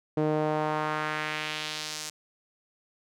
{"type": "tone with band-pass filter sweep", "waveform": "sawtooth", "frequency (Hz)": 153.4, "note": "D#3", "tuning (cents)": -24, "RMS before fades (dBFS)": -30, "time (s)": [0.17, 2.1], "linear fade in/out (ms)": 5, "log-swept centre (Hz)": [410, 6800], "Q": 1.4, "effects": []}